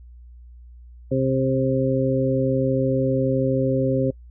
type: harmonic tone with a mistuned harmonic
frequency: 132.4 Hz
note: C3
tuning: 21 cents sharp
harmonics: 1 / 2 / 3 / 4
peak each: -23 / -23 / -26 / -23 dBFS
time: 1.11-4.11 s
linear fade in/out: 10 ms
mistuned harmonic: 1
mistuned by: -17 cents
effects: noise-tail reverb RT60 0.1 s tail -25 dB re dry + added 60 Hz sine -41 dBFS peak until 4.3 s